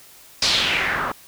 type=noise with low-pass filter sweep; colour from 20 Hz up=white; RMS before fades=-21 dBFS; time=0.42-1.12 s; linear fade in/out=5 ms; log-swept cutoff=5200 to 1100 Hz; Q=3; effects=white hiss -47 dBFS RMS until 1.27 s